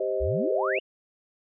sine chord, C minor, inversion second, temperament equal with one note detuned, 392 / 523.3 / 626.2 Hz, G4 / C5 / Eb5, 0 / 0 / +11 cents, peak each -29 dBFS, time 0-0.79 s, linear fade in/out 5 ms
sine exponential sweep, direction up, 55 to 3004 Hz, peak -27 dBFS, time 0.2-0.8 s, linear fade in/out 20 ms
effects none

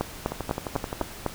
two click trains, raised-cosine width 1 ms, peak -15 / -10 dBFS, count 9 / 6, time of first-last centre 0.32-1.016 / 0.01-1.263 s, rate 11.5 / 3.99 Hz, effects pink hiss -41 dBFS RMS until 1.34 s

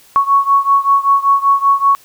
sine beating tone pair, 1108.7 / 1113.9 Hz, C#6 / C#6, 0 / +8 cents, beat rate 5.2 Hz, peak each -11 / -13 dBFS, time 0.16-1.95 s, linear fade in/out 0 ms, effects white hiss -46 dBFS RMS until 2.04 s

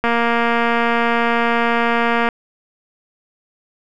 click train, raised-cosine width 0.5 ms, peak -3 dBFS, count 527, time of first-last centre 0.04-2.288 s, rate 234 Hz, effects none

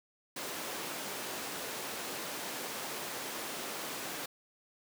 pink high-pass noise, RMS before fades -40 dBFS, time 0.36-4.26 s, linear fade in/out 5 ms, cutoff 300 Hz, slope 12 dB/octave, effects none

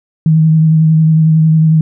sine tone with vibrato, 158.6 Hz, D#3, 33 cents sharp, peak -5 dBFS, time 0.26-1.81 s, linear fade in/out 2 ms, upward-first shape triangle, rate 11 Hz, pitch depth 27 cents each way, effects none

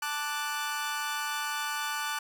sawtooth chord, D major, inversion second, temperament equal, 880 / 1174.7 / 1480 Hz, A5 / D6 / F#6, 0 / 0 / 0 cents, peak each -32 / -32 / -31 dBFS, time 0.02-2.19 s, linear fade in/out 5 ms, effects none

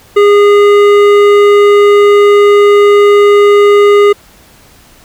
sine tone with hard clipping, 409.4 Hz, G#4, 25 cents flat, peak -4 dBFS, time 0.16-4.13 s, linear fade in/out 10 ms, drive 12 dB, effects pink hiss -41 dBFS RMS until 5.04 s

